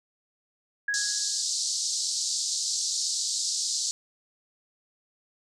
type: tone with exponential decay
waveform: sine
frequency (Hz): 1661.2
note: G#6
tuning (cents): 0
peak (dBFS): -23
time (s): 0.88-1.44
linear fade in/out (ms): 5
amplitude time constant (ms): 120
type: band-pass noise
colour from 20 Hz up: pink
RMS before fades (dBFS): -29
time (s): 0.94-3.91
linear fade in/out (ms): 0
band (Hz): 4200 to 8100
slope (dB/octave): 48
effects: none